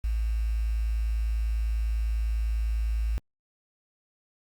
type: tone with quantisation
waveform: sine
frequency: 55 Hz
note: A1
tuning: in tune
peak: -24 dBFS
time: 0.04-3.18 s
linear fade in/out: 0 ms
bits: 8
effects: Opus 48 kbps